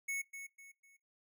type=tone with echo; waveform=square; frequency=2206 Hz; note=C#7; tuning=9 cents flat; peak=-36 dBFS; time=0.08-0.22 s; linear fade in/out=10 ms; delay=250 ms; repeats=3; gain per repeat=-9 dB; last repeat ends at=0.97 s; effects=noise-tail reverb RT60 0.2 s tail -21 dB re dry